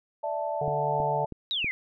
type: chord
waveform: sine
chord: D suspended second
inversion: none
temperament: equal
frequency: 587.3 / 659.3 / 880 Hz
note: D5 / E5 / A5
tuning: 0 / 0 / 0 cents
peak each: -32 dBFS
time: 0.23-1.26 s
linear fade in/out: 10 ms
type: harmonic tone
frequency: 146.83 Hz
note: D3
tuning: in tune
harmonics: 1 / 3 / 5 / 6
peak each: -33 / -33 / -32 / -35 dBFS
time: 0.61-1.25 s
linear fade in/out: 5 ms
type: click train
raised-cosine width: 3 ms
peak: -24 dBFS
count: 4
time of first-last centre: 0.68-1.645 s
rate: 3.11 Hz
type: exponential sweep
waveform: sine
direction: down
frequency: 3951 to 1997 Hz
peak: -26 dBFS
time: 1.51-1.71 s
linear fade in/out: 0 ms
effects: none